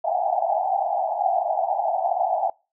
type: band-pass noise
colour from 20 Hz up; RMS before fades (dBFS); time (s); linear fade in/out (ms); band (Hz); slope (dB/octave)
white; -23; 0.04-2.5; 5; 650 to 830; 96
effects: noise-tail reverb RT60 0.3 s tail -24 dB re dry